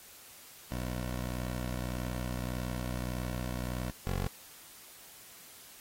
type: tone pair in turn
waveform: 15% pulse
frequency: 61.7 / 46.48 Hz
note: B1 / F#1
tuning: -1 / +9 cents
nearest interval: perfect fourth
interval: 490 cents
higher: first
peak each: -28 / -25 dBFS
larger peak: second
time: 0.72-3.91 / 4.07-4.27 s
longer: first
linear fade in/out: 0 ms
effects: white hiss -53 dBFS RMS until 5.8 s + AAC 48 kbps